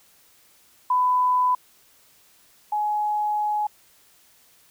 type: tone pair in turn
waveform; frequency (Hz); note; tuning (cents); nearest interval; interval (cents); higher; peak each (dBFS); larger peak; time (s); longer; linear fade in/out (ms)
sine; 1000 / 840.9; B5 / G#5; +21 / +21; minor third; 300; first; -17 / -21; first; 0.9-1.55 / 2.72-3.67; second; 5
effects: white hiss -57 dBFS RMS until 4.7 s